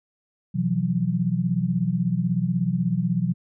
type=tone cluster; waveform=sine; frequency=126.6 / 167.6 / 183.9 Hz; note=B2 / E3 / F#3; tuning=+43 / +29 / -10 cents; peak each=-27 / -24 / -24 dBFS; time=0.54-3.34 s; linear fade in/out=20 ms; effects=none